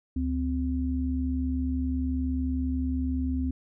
sine tone pair together, 72.51 / 258.4 Hz, D2 / C4, -22 / -21 cents, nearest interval octave + minor seventh, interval 2201 cents, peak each -28 dBFS, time 0.16-3.51 s, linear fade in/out 5 ms, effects none

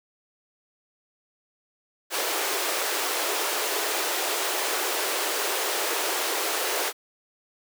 pink high-pass noise, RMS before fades -27 dBFS, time 2.1-6.93 s, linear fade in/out 50 ms, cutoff 350 Hz, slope 48 dB/octave, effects none

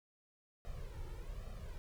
brown noise with flanger, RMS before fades -45 dBFS, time 0.65-1.78 s, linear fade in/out 0 ms, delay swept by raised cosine 1.6 to 2.27 ms, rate 1.2 Hz, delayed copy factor +0.95, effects none

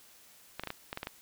clicks, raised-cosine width 0.3 ms, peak -20 dBFS, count 8, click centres 0.596 / 0.636 / 0.673 / 0.704 / 0.929 / 0.974 / 1.031 / 1.071 s, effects white hiss -58 dBFS RMS until 1.21 s

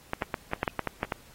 clicks, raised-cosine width 0.5 ms, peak -12 dBFS, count 10, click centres 0.134 / 0.222 / 0.342 / 0.534 / 0.631 / 0.678 / 0.793 / 0.873 / 1.031 / 1.122 s, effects pink hiss -55 dBFS RMS until 1.34 s + AAC 48 kbps

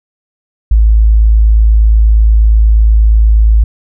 sine tone, 54.2 Hz, A1, 25 cents flat, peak -3 dBFS, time 0.71-3.64 s, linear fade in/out 5 ms, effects none

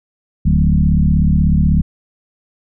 sine tone with frequency modulation, 116.54 Hz, A#2, in tune, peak -9 dBFS, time 0.45-1.82 s, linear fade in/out 10 ms, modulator 36.3 Hz, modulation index 2.5, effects none

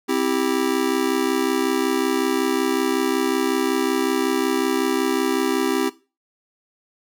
square chord, C major, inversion none, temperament just, 261.6 / 327 / 392.4 Hz, C4 / E4 / G4, 0 / -14 / +2 cents, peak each -24 dBFS, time 0.08-5.9 s, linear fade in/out 20 ms, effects noise-tail reverb RT60 0.3 s tail -17 dB re dry

